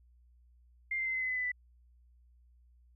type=tone with pitch steps; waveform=sine; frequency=2100 / 2083 / 2066 / 2050 / 2033 / 2017 / 2001 / 1984.4 Hz; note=C7 / C7 / C7 / C7 / B6 / B6 / B6 / B6; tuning=+6 / -8 / -22 / -36 / +50 / +36 / +22 / +8 cents; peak=-31 dBFS; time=0.91-1.518 s; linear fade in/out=5 ms; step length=76 ms; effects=added 60 Hz sine -60 dBFS peak until 2.95 s